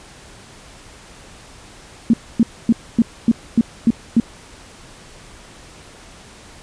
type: tone bursts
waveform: sine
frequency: 230 Hz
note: A#3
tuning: 23 cents flat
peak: -8 dBFS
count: 8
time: 2.1-4.2 s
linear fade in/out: 2 ms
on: 35 ms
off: 260 ms
effects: pink hiss -42 dBFS RMS until 6.62 s + resampled to 22050 Hz